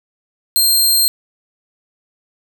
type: tone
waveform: 15% pulse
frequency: 4185 Hz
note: C8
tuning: in tune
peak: -4 dBFS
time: 0.56-1.08 s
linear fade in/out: 0 ms
effects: none